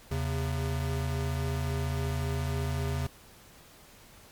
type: tone pair together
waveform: square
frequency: 80.1 / 134.71 Hz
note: E2 / C#3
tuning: -49 / -49 cents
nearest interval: major sixth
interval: 900 cents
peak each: -32 / -32 dBFS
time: 0.11-3.07 s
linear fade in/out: 5 ms
effects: pink hiss -54 dBFS RMS until 4.31 s + MP3 96 kbps